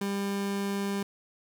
30% pulse tone, 199.2 Hz, G3, 28 cents sharp, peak -26 dBFS, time 0.01-1.03 s, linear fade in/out 5 ms, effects none

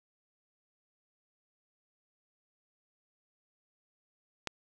click, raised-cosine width 0.2 ms, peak -16 dBFS, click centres 4.473 s, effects resampled to 22050 Hz

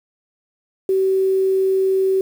sine tone with quantisation, 382.1 Hz, G4, 44 cents flat, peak -14 dBFS, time 0.89-2.21 s, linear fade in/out 2 ms, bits 7, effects none

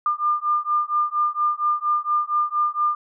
sine beating tone pair, 1200 / 1204.3 Hz, D6 / D6, +37 / +43 cents, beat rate 4.3 Hz, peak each -22 dBFS, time 0.06-2.95 s, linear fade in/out 2 ms, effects none

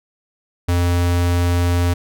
square tone, 87.5 Hz, F2, 4 cents sharp, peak -15 dBFS, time 0.68-1.94 s, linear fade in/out 10 ms, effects none

